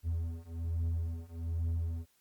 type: beating tone pair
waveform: triangle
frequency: 82.41 / 83.61 Hz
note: E2 / E2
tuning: 0 / +25 cents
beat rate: 1.2 Hz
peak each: -34 / -33 dBFS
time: 0.03-2.06 s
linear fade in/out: 50 ms
effects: white hiss -71 dBFS RMS until 2.2 s + Opus 48 kbps